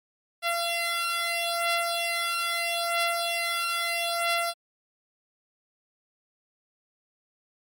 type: beating tone pair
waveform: 10% pulse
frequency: 683 / 683.77 Hz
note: F5 / F5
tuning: -39 / -37 cents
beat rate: 0.77 Hz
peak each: -19 / -21 dBFS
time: 0.42-4.54 s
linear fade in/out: 50 ms
effects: MP3 64 kbps